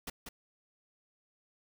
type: noise with echo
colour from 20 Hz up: pink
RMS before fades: -40 dBFS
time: 0.07-0.1 s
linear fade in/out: 5 ms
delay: 190 ms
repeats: 1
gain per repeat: -5 dB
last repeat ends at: 0.29 s
effects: none